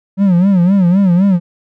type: tone with vibrato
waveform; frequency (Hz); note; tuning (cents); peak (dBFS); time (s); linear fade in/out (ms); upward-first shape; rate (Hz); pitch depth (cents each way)
triangle; 185.8; F#3; +7; -5; 0.17-1.4; 50; sine; 3.9; 140
effects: none